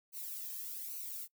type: noise with flanger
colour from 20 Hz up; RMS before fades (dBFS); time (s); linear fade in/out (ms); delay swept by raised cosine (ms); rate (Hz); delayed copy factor
violet; -43; 0.12-1.28; 50; 0.57 to 1.44; 1.2; -0.7
effects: noise-tail reverb RT60 0.1 s tail -22 dB re dry

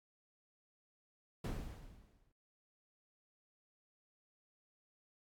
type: noise with exponential decay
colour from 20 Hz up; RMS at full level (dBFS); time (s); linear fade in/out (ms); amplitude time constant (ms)
brown; -36; 1.44-2.32; 5; 190
effects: AAC 64 kbps

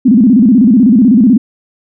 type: tone with vibrato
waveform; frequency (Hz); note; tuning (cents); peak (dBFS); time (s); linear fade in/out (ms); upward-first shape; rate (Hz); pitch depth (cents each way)
sine; 233.1; A#3; 0; -3; 0.05-1.38; 10; square; 16; 190
effects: none

